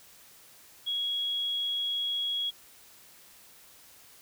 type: tone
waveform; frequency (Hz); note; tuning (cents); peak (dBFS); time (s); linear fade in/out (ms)
sine; 3322; G#7; 0; -28; 0.86-2.51; 20
effects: white hiss -55 dBFS RMS until 4.21 s